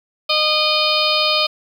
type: harmonic tone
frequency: 613 Hz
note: D#5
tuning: 26 cents flat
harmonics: 1 / 2 / 4 / 5 / 6 / 7 / 8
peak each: -22 / -22 / -22 / -22 / -22 / -22 / -22 dBFS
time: 0.29-1.47 s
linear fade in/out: 10 ms
effects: 7-bit